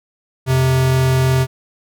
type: tone pair together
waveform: square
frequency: 87.58 / 130.81 Hz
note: F2 / C3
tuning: +5 / 0 cents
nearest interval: perfect fifth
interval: 695 cents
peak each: -24 / -13 dBFS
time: 0.46-1.47 s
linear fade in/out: 50 ms
effects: none